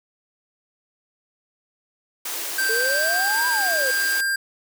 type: high-pass noise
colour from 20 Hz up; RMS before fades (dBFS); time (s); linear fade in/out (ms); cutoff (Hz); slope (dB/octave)
white; -29; 2.25-4.21; 5; 280; 96
type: tone with pitch glide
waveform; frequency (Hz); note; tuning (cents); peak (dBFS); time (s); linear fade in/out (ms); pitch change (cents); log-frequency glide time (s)
square; 1568 to 1594.5; G6 to G6; 0 to +29; -21; 2.58-4.36; 5; +29; 2.84-3.48
type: exponential two-way sweep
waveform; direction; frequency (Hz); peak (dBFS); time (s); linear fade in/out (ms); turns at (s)
sine; up then down; 435.1 to 1002 to 491.7; -25; 2.69-3.91; 5; 3.48
effects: none